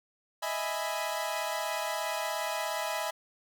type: chord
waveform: sawtooth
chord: E major seventh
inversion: third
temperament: equal with one note detuned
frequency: 622.3 / 659.3 / 830.6 / 991.8 Hz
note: D#5 / E5 / G#5 / B5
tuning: 0 / 0 / 0 / +7 cents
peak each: -33 dBFS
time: 0.42-3.11 s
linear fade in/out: 10 ms
effects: none

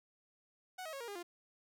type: tone with pitch steps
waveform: sawtooth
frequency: 740 / 636.8 / 548 / 471.6 / 405.8 / 349.2 Hz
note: F#5 / D#5 / C#5 / A#4 / G#4 / F4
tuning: 0 / +40 / -20 / +20 / -40 / 0 cents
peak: -39 dBFS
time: 0.78-1.23 s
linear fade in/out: 10 ms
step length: 75 ms
effects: none

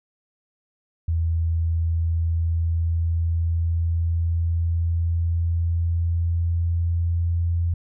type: tone with pitch glide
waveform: sine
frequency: 82.41 to 85.12 Hz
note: E2 to F2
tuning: 0 to -44 cents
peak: -19 dBFS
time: 1.08-7.74 s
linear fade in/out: 5 ms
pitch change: +56 cents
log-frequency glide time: 1.27-7.37 s
effects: none

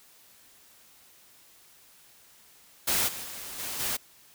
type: noise with level steps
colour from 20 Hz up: white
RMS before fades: -26 / -38 / -40 / -35 / -30 dBFS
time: 2.87-3.97 s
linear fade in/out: 10 ms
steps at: 3.07 / 3.23 / 3.58 / 3.79 s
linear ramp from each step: 20 ms
effects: white hiss -57 dBFS RMS until 4.34 s

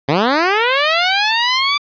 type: linear sweep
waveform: 10% pulse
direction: up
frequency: 129.3 to 1174.7 Hz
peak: -4 dBFS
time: 0.08-1.78 s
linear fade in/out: 10 ms
effects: resampled to 11025 Hz + 7-bit

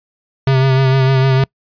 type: tone with vibrato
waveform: square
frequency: 132.9 Hz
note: C3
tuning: 27 cents sharp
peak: -10 dBFS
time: 0.47-1.44 s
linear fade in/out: 2 ms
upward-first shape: sine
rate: 6.6 Hz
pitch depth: 30 cents each way
effects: noise-tail reverb RT60 0.1 s tail -26 dB re dry + resampled to 11025 Hz

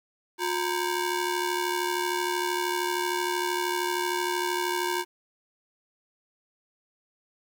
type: ring-modulated tone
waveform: sawtooth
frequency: 643 Hz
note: E5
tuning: 43 cents flat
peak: -19 dBFS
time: 0.38-5.05 s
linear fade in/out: 50 ms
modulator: 285 Hz
effects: 10-bit

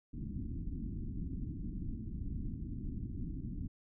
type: low-pass noise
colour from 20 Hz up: pink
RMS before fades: -40 dBFS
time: 0.13-3.68 s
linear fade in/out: 10 ms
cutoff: 300 Hz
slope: 48 dB/octave
effects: none

